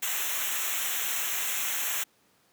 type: noise with comb filter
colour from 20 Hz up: white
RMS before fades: -30 dBFS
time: 0.02-2.04 s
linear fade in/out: 10 ms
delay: 0.21 ms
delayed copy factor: -0.9
effects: pink hiss -65 dBFS RMS until 2.52 s + high-pass 150 Hz 12 dB/octave